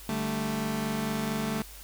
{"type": "chord", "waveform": "sawtooth", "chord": "D suspended fourth", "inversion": "none", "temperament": "just", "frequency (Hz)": [146.83, 195.78, 220.2], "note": ["D3", "G3", "A3"], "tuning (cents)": [0, -2, 2], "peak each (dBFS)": [-32, -31, -26], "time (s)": [0.09, 1.62], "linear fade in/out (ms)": 2, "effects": ["added 50 Hz sine -47 dBFS peak until 1.83 s", "white hiss -48 dBFS RMS until 1.83 s"]}